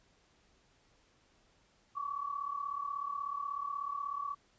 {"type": "tone pair together", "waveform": "sine", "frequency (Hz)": [1108.7, 1145.1], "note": ["C#6", "D6"], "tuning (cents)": [0, -44], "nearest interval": "minor second", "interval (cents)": 56, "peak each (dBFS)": [-40, -37], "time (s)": [1.95, 4.35], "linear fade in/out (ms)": 20, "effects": ["pink hiss -69 dBFS RMS until 4.58 s", "resampled to 16000 Hz"]}